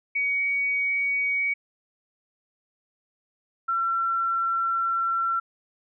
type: tone pair in turn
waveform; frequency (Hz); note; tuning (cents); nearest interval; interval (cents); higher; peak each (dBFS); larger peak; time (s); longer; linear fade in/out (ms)
sine; 2251 / 1354.6; C#7 / E6; +26 / +47; major sixth; 879; first; -22; neither; 0.15-1.54 / 3.68-5.4; second; 10
effects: none